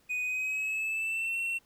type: tone with pitch glide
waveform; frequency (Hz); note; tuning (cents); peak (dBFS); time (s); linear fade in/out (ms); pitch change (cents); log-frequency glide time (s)
triangle; 2489 to 2714; D#7 to E7; 0 to +50; -28; 0.09-1.59; 20; +150; 0.23-1.38
effects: pink hiss -66 dBFS RMS until 1.65 s